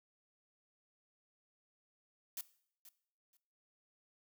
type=noise with echo; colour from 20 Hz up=blue; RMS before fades=-42 dBFS; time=2.37-2.41 s; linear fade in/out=2 ms; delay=480 ms; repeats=2; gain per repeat=-15 dB; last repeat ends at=3.37 s; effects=noise-tail reverb RT60 0.6 s tail -18 dB re dry